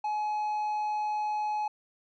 triangle tone, 846 Hz, G#5, 32 cents sharp, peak -26 dBFS, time 0.04-1.68 s, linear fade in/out 5 ms, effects resampled to 16000 Hz

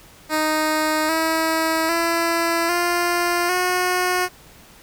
10% pulse tone with pitch steps, 310.1 / 322.5 / 335.4 / 348.9 / 362.9 Hz, D#4 / E4 / E4 / F4 / F#4, -6 / -38 / +30 / -2 / -34 cents, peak -10 dBFS, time 0.29-4.29 s, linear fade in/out 50 ms, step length 800 ms, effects pink hiss -47 dBFS RMS until 4.82 s

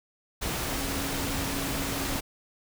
sine tone in noise, 275.4 Hz, C#4, 11 cents flat, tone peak -35 dBFS, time 0.7-2.18 s, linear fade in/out 20 ms, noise pink, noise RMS -31 dBFS, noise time 0.41-2.21 s, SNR -7 dB, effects none

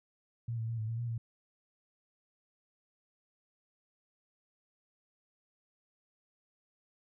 sine tone with pitch steps, 116.8 / 112.5 / 115.5 / 109.2 / 114.5 / 119.1 / 115.1 Hz, A#2 / A2 / A#2 / A2 / A#2 / A#2 / A#2, +4 / +39 / -16 / -13 / -31 / +38 / -22 cents, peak -33 dBFS, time 0.48-1.18 s, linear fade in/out 5 ms, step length 100 ms, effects none

